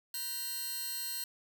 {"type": "tone cluster", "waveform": "5% pulse", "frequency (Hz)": [973, 1543, 1882, 2756, 4200], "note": ["B5", "G6", "A#6", "F7", "C8"], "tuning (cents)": [-26, -28, 16, -24, 6], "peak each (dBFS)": [-39, -35, -39, -39, -30], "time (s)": [0.14, 1.24], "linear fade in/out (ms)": 2, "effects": []}